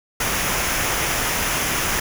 pink noise with comb filter, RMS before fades -22 dBFS, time 0.2-2 s, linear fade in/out 5 ms, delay 0.24 ms, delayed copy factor -0.5, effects none

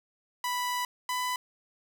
sawtooth tone pair in turn, 987.8 / 998.7 Hz, B5 / B5, 0 / +19 cents, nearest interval unison, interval 19 cents, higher second, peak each -25 dBFS, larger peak neither, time 0.44-0.85 / 1.09-1.36 s, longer first, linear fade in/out 2 ms, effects none

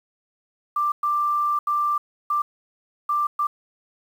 sine tone bursts at uneven times, 1181 Hz, D6, 9 cents sharp, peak -19 dBFS, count 6, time 0.76-0.92 / 1.03-1.59 / 1.67-1.98 / 2.3-2.42 / 3.09-3.27 / 3.39-3.47 s, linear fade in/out 5 ms, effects 8-bit

